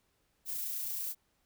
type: noise with amplitude modulation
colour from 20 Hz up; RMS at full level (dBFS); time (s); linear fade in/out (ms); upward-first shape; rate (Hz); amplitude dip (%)
violet; -36; 0.45-1.15; 50; sine; 29; 25
effects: pink hiss -75 dBFS RMS until 1.45 s